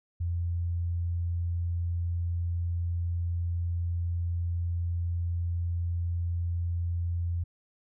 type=tone; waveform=sine; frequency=86 Hz; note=F2; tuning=26 cents flat; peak=-27 dBFS; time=0.2-7.44 s; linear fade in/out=10 ms; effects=none